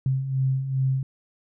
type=beating tone pair; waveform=sine; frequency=130.81 / 133.31 Hz; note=C3 / C3; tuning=0 / +33 cents; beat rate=2.5 Hz; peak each=-29 / -22 dBFS; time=0.06-1.03 s; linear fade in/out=2 ms; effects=none

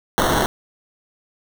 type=noise with sample-and-hold; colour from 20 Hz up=blue; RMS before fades=-18 dBFS; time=0.18-0.46 s; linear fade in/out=0 ms; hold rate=2450 Hz; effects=none

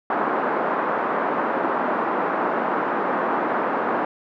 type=band-pass noise; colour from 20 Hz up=white; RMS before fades=-23 dBFS; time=0.1-4.05 s; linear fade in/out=2 ms; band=220 to 1300 Hz; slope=24 dB/octave; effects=none

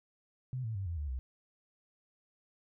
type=tone with pitch steps; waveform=sine; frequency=128.2 / 111.6 / 97.16 / 84.58 / 73.63 / 64.1 Hz; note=C3 / A2 / G2 / E2 / D2 / C2; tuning=-35 / +25 / -15 / +45 / +5 / -35 cents; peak=-34 dBFS; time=0.53-1.19 s; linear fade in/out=0 ms; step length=110 ms; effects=none

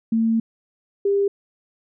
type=tone pair in turn; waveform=sine; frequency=225.7 / 399.6 Hz; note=A3 / G4; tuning=+44 / +33 cents; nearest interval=minor seventh; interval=989 cents; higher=second; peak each=-16 / -16 dBFS; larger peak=neither; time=0.12-0.4 / 1.05-1.28 s; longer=first; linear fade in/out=5 ms; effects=none

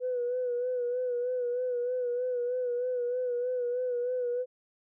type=tone with vibrato; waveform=sine; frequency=493.9 Hz; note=B4; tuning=in tune; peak=-27 dBFS; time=0-4.46 s; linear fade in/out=50 ms; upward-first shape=sine; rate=3.2 Hz; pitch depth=43 cents each way; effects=tanh soft clip ceiling -23 dBFS

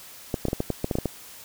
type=clicks; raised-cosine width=2 ms; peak=-11 dBFS; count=11; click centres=0.342 / 0.453 / 0.484 / 0.531 / 0.604 / 0.703 / 0.844 / 0.912 / 0.954 / 0.986 / 1.057 s; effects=white hiss -45 dBFS RMS until 1.44 s

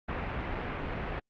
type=low-pass noise; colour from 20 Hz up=pink; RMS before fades=-35 dBFS; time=0.08-1.2 s; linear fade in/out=10 ms; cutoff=2500 Hz; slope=24 dB/octave; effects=Opus 48 kbps

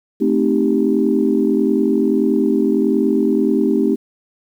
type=chord; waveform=sine; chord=A half-diminished seventh; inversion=none; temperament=equal; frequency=220 / 261.6 / 311.1 / 392 Hz; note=A3 / C4 / Eb4 / G4; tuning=0 / 0 / 0 / 0 cents; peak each=-18 dBFS; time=0.2-3.96 s; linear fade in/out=20 ms; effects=tanh soft clip ceiling -2 dBFS + 8-bit

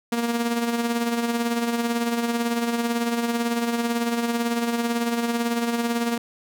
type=tone with tremolo; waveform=sawtooth; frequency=234.9 Hz; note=A#3; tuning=13 cents sharp; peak=-16 dBFS; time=0.12-6.18 s; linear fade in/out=5 ms; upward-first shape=sine; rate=18 Hz; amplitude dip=50%; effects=none

